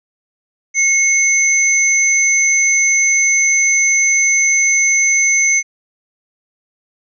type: tone pair together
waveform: sine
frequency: 2174 / 6149 Hz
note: C#7 / G8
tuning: -34 / -34 cents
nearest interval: octave + tritone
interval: 1800 cents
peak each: -13 dBFS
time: 0.74-5.63 s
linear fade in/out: 50 ms
effects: none